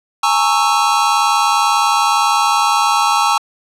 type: chord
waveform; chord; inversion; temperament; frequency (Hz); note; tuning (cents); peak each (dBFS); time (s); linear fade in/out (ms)
square; A# half-diminished seventh; third; equal with one note detuned; 830.6 / 910.5 / 1108.7 / 1318.5; G#5 / A#5 / C#6 / E6; 0 / -41 / 0 / 0; -18; 0.23-3.38; 5
effects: low-pass 9000 Hz 12 dB/octave